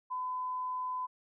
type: tone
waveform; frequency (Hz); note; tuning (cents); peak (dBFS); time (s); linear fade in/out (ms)
sine; 1010; B5; +39; -33; 0.1-1.07; 20
effects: none